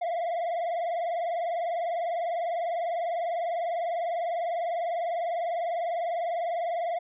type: tone with vibrato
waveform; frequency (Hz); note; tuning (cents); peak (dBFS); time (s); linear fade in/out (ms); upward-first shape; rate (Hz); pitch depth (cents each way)
triangle; 682; F5; -41; -25; 0.01-6.99; 10; triangle; 20; 110
effects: resampled to 8000 Hz